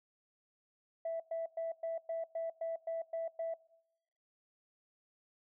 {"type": "tone bursts", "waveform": "sine", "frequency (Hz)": 659.3, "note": "E5", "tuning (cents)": 0, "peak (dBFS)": -33, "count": 10, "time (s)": [1.05, 3.54], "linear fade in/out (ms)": 5, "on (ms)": 150, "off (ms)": 110, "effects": ["noise-tail reverb RT60 0.8 s tail -22 dB re dry", "tanh soft clip ceiling -31 dBFS"]}